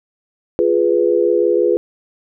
sine chord, F diminished, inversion none, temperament equal, 349.2 / 415.3 / 493.9 Hz, F4 / Ab4 / Cb5, 0 / 0 / 0 cents, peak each -16 dBFS, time 0.59-1.77 s, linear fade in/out 0 ms, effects none

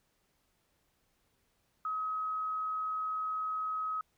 sine tone, 1272 Hz, D#6, 38 cents sharp, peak -32 dBFS, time 1.85-4.01 s, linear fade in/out 2 ms, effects pink hiss -75 dBFS RMS until 4.17 s

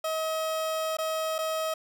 30% pulse tone with dropouts, 636 Hz, D#5, 38 cents sharp, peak -25 dBFS, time 0.04-1.74 s, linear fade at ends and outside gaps 5 ms, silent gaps 0.97-0.985 / 1.383-1.387 s, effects none

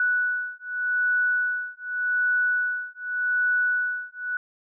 sine beating tone pair, 1478 / 1478.85 Hz, F#6 / F#6, -2 / -1 cents, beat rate 0.85 Hz, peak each -25 dBFS, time 0-4.37 s, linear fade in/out 2 ms, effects none

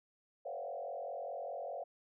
sine tone with frequency modulation, 622.3 Hz, D#5, in tune, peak -39 dBFS, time 0.45-1.84 s, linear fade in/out 10 ms, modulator 44.9 Hz, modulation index 2.6, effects none

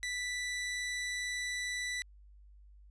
sawtooth tone, 1975.5 Hz, B6, in tune, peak -31 dBFS, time 0.03-2.02 s, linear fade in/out 0 ms, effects added 50 Hz sine -54 dBFS peak until 2.9 s + resampled to 22050 Hz

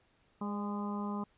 harmonic tone with a mistuned harmonic, 205.3 Hz, G#3, 20 cents flat, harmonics 1 / 2 / 3 / 4 / 5 / 6, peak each -35 / -45 / -50 / -46 / -43 / -47 dBFS, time 0.41-1.24 s, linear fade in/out 5 ms, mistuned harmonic 3, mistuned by -38 cents, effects pink hiss -70 dBFS RMS until 1.37 s + resampled to 8000 Hz

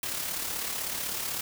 white noise with amplitude modulation, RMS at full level -31 dBFS, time 0.03-1.41 s, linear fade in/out 2 ms, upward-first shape sine, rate 36 Hz, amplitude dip 45%, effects none

